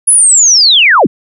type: linear sweep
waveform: sine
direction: down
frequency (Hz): 10548 to 116.54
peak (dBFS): -3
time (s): 0.07-1.07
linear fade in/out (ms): 10
effects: none